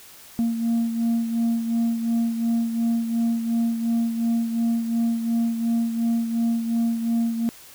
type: beating tone pair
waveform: sine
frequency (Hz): 230.4 / 233.2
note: A#3 / A#3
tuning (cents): -20 / +1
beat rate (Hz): 2.8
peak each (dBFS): -19 / -26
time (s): 0.39-7.49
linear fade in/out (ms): 0
effects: tanh soft clip ceiling -17 dBFS + white hiss -46 dBFS RMS until 7.74 s